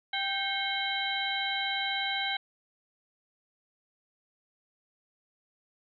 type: harmonic tone with a mistuned harmonic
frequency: 784 Hz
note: G5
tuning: in tune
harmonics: 1 / 2 / 3 / 4 / 5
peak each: -35 / -35 / -35 / -35 / -35 dBFS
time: 0.13-2.37 s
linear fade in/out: 5 ms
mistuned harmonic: 3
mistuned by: -140 cents
effects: none